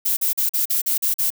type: noise bursts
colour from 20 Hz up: violet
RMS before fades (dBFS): -20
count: 8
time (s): 0.05-1.304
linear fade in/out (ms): 10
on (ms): 120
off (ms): 42
effects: none